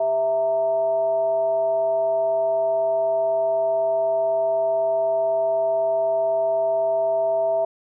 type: tone with frequency modulation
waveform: sine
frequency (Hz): 658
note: E5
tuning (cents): -3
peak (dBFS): -18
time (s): 0-7.65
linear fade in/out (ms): 5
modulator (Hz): 260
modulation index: 0.38
effects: none